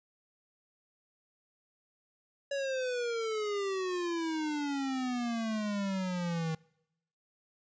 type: exponential sweep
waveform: square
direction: down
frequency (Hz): 565 to 158.4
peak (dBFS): -32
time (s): 2.51-6.55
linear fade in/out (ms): 5
effects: noise-tail reverb RT60 0.8 s tail -24 dB re dry + resampled to 16000 Hz